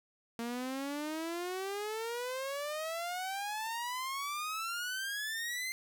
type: exponential sweep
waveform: sawtooth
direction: up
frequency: 230 to 2093 Hz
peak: -32 dBFS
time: 0.39-5.72 s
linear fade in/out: 0 ms
effects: none